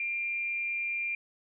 sine tone with amplitude modulation, 2385 Hz, D7, 26 cents sharp, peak -28 dBFS, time 0-1.15 s, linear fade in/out 2 ms, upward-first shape sine, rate 261 Hz, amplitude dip 35%, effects none

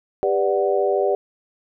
sine chord, G major seventh, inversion none, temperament equal with one note detuned, 396.6 / 493.9 / 587.3 / 740 Hz, G4 / B4 / D5 / F#5, +20 / 0 / 0 / 0 cents, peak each -20 / -24 / -22 / -25 dBFS, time 0.23-1.15 s, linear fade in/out 0 ms, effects none

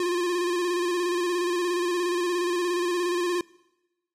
square tone with vibrato, 352.4 Hz, F4, 16 cents sharp, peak -24 dBFS, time 0-3.41 s, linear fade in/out 2 ms, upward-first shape square, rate 17 Hz, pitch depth 35 cents each way, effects noise-tail reverb RT60 1.0 s tail -23 dB re dry + low-pass 10000 Hz 12 dB/octave

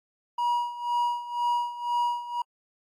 triangle tone with tremolo, 960 Hz, B5, 49 cents flat, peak -20 dBFS, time 0.38-2.42 s, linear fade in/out 5 ms, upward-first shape sine, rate 2 Hz, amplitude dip 80%, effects AAC 64 kbps

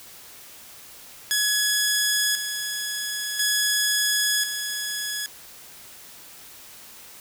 10% pulse tone with tremolo, 1684 Hz, G#6, 24 cents sharp, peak -11 dBFS, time 1.31-5.26 s, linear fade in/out 0 ms, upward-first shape square, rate 0.48 Hz, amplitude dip 55%, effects white hiss -45 dBFS RMS until 7.2 s

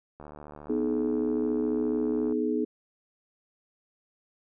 click train, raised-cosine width 1 ms, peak -30 dBFS, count 159, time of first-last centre 0.2-2.324 s, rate 74.4 Hz
sine chord, G# minor, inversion first, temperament equal with one note detuned, 246.9 / 311.1 / 424.3 Hz, B3 / D#4 / G#4, 0 / 0 / +37 cents, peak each -29 dBFS, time 0.69-2.65 s, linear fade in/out 10 ms
effects none

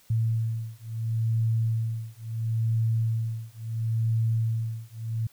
sine beating tone pair, 112.6 / 113.33 Hz, A2 / A#2, +40 / -48 cents, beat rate 0.73 Hz, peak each -27 dBFS, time 0.1-5.27 s, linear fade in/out 5 ms, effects white hiss -59 dBFS RMS until 5.32 s

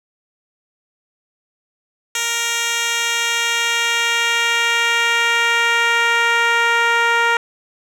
10% pulse tone with band-pass filter sweep, 466.9 Hz, A#4, 3 cents sharp, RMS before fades -17 dBFS, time 2.15-7.37 s, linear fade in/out 2 ms, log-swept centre 5700 to 1300 Hz, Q 0.82, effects none

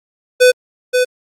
square tone with echo, 501 Hz, B4, 25 cents sharp, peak -6 dBFS, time 0.4-0.52 s, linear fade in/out 20 ms, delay 530 ms, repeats 1, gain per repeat -5 dB, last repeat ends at 1.05 s, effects low-pass 11000 Hz 12 dB/octave + Opus 48 kbps

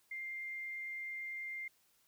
sine tone, 2103 Hz, C7, 8 cents sharp, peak -40 dBFS, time 0.11-1.68 s, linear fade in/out 5 ms, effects white hiss -72 dBFS RMS until 2.07 s

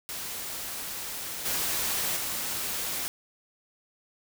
white noise with level steps, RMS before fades -36 / -29 / -32 dBFS, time 0.09-3.08 s, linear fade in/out 0 ms, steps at 1.45 / 2.16 s, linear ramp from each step 10 ms, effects none

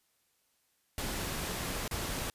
pink noise with dropouts, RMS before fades -36 dBFS, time 0.98-2.3 s, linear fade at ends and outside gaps 1 ms, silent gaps 1.879-1.911 s, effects white hiss -74 dBFS RMS until 2.34 s + resampled to 32000 Hz

